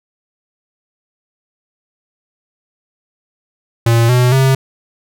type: tone with pitch steps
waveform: square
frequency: 116.1 / 124.43 / 133.36 Hz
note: A#2 / B2 / C3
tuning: -7 / +13 / +33 cents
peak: -9 dBFS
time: 3.86-4.55 s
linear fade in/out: 5 ms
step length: 230 ms
effects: none